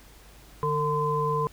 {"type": "tone cluster", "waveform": "sine", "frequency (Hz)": [149.1, 452, 1025], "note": ["D3", "A4", "C6"], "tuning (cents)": [27, 47, -36], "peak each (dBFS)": [-29, -28, -26], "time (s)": [0.63, 1.47], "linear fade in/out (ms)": 0, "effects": ["added 50 Hz sine -52 dBFS peak until 1.52 s", "pink hiss -53 dBFS RMS until 1.52 s"]}